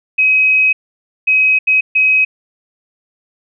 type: tone bursts at uneven times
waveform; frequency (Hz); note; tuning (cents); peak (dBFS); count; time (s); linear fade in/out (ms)
sine; 2537; D#7; +33; -8; 4; 0.18-0.73 / 1.27-1.59 / 1.67-1.81 / 1.95-2.25; 10
effects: none